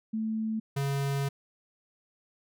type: tone pair in turn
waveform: sine / square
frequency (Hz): 220 / 139.11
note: A3 / C#3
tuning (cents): 0 / +6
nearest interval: minor sixth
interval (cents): 794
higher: first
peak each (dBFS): -28 / -28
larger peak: neither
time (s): 0.13-0.6 / 0.76-1.29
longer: second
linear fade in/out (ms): 10
effects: none